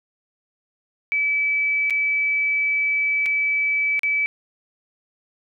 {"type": "tone with dropouts", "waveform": "sine", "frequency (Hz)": 2300, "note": "D7", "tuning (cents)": -37, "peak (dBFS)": -18, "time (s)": [1.12, 4.26], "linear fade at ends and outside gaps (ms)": 0, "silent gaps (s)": [[1.899, 1.906], [3.259, 3.262], [3.993, 4.033]], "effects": []}